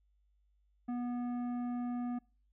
sine tone with tanh clipping, 243.6 Hz, B3, 24 cents flat, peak -36 dBFS, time 0.88-2.19 s, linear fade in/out 10 ms, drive 11 dB, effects noise-tail reverb RT60 0.4 s tail -26 dB re dry + added 50 Hz sine -69 dBFS peak until 2.52 s

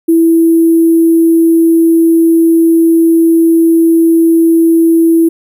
sine tone with sample-and-hold, 330 Hz, E4, 2 cents sharp, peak -4 dBFS, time 0.08-5.29 s, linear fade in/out 10 ms, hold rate 11025 Hz, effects none

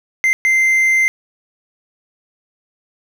triangle tone bursts at uneven times, 2082 Hz, C7, 9 cents flat, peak -9 dBFS, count 2, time 0.24-0.33 / 0.45-1.08 s, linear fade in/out 0 ms, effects none

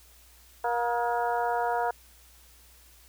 harmonic tone with a mistuned harmonic, 237.7 Hz, A#3, 34 cents sharp, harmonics 2 / 3 / 4 / 5 / 6 / 7, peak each -32 / -28 / -30 / -42 / -36 / -42 dBFS, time 0.64-1.91 s, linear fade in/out 5 ms, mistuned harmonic 5, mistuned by +100 cents, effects added 60 Hz sine -57 dBFS peak until 3.08 s + white hiss -57 dBFS RMS until 3.08 s

